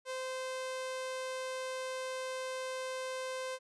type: tone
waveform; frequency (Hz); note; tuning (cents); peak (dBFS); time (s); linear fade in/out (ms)
sawtooth; 518; C5; -17; -33; 0.05-3.59; 50
effects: resampled to 24000 Hz